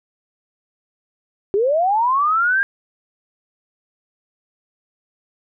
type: linear sweep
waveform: sine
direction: up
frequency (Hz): 378.6 to 1627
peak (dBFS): -14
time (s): 1.54-2.63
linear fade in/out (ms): 0
effects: none